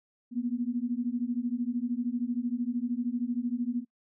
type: beating tone pair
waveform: sine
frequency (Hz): 235.2 / 248.2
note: A#3 / B3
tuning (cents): +16 / +9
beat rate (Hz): 13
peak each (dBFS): -31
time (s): 0.31-3.85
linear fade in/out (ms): 50
effects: noise-tail reverb RT60 0.1 s tail -26 dB re dry